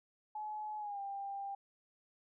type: tone with pitch glide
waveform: sine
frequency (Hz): 851 to 794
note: G#5 to G5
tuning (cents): +42 to +22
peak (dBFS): -39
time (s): 0.35-1.55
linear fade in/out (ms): 5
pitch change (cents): -120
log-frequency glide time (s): 0.78-1
effects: none